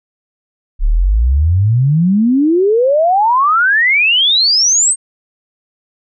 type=exponential sweep; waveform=sine; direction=up; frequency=32.91 to 8620 Hz; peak=-8 dBFS; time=0.79-4.96 s; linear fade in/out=50 ms; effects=none